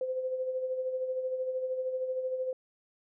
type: tone with tremolo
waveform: sine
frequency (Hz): 515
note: C5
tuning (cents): -28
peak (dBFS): -28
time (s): 0.01-2.53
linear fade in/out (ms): 2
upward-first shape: sine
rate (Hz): 13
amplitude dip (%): 50
effects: none